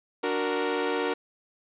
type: chord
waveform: sawtooth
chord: D augmented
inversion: none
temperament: equal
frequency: 293.7 / 370 / 466.2 Hz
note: D4 / F#4 / A#4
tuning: 0 / 0 / 0 cents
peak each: -28 / -27 / -24 dBFS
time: 0.23-1.14 s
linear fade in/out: 10 ms
effects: resampled to 8000 Hz + 9-bit